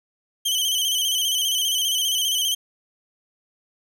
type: tone with vibrato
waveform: sawtooth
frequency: 3090 Hz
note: G7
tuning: 26 cents flat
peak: -17 dBFS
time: 0.45-2.55 s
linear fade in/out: 10 ms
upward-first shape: square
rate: 15 Hz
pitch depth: 53 cents each way
effects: none